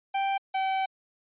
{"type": "tone pair in turn", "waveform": "45% pulse", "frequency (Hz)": [784, 767.4], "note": ["G5", "G5"], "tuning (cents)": [0, -37], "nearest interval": "unison", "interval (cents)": 37, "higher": "first", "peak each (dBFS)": -25, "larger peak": "neither", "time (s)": [[0.14, 0.38], [0.54, 0.86]], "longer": "second", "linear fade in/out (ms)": 10, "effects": ["resampled to 8000 Hz"]}